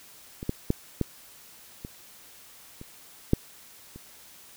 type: clicks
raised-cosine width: 3 ms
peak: -22 / -13 / -9 / -11 / -23 / -28 / -6 / -29 dBFS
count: 8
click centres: 0.429 / 0.494 / 0.704 / 1.013 / 1.849 / 2.814 / 3.334 / 3.96 s
effects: white hiss -51 dBFS RMS until 4.56 s